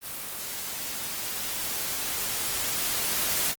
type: noise with level ramp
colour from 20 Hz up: white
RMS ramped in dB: -36 to -26 dBFS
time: 0.01-3.55 s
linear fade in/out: 50 ms
effects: Opus 24 kbps